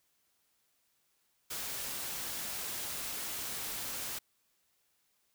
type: noise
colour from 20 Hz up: white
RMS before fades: -39 dBFS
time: 1.5-4.19 s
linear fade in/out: 10 ms
effects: white hiss -75 dBFS RMS until 5.34 s